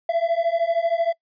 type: beating tone pair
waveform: triangle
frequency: 665 / 678 Hz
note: E5 / E5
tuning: +15 / +49 cents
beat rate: 13 Hz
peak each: -20 dBFS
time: 0.09-1.13 s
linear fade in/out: 5 ms
effects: noise-tail reverb RT60 0.1 s tail -23 dB re dry + resampled to 11025 Hz